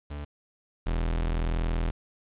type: tone pair in turn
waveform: 40% pulse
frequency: 73 / 41.29 Hz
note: D2 / E1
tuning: -10 / +4 cents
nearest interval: minor seventh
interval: 986 cents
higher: first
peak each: -33 / -24 dBFS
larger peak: second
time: 0.1-0.25 / 0.86-1.91 s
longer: second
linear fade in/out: 10 ms
effects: resampled to 8000 Hz + 9-bit